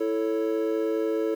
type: chord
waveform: triangle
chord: A major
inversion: second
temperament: equal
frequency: 329.6 / 440 / 554.4 Hz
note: E4 / A4 / C#5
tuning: 0 / 0 / 0 cents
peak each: -26 / -24 / -30 dBFS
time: 0-1.35 s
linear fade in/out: 10 ms
effects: 9-bit